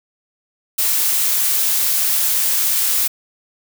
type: noise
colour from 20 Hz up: blue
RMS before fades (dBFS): -17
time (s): 0.78-3.08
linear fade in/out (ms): 10
effects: none